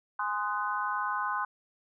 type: chord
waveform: sine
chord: Ab dominant seventh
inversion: none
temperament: just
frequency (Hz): 830.6 / 1038.3 / 1245.9 / 1495.1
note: Ab5 / C6 / Eb6 / Gb6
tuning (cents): 0 / -14 / +2 / +18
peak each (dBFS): -36 / -32 / -35 / -35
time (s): 0.19-1.45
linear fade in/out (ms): 5
effects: none